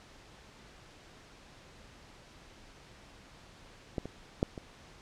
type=clicks; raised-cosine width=2 ms; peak=-19 / -26 / -13 / -27 dBFS; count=4; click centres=3.982 / 4.056 / 4.429 / 4.578 s; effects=pink hiss -55 dBFS RMS until 5.01 s + low-pass 6000 Hz 12 dB/octave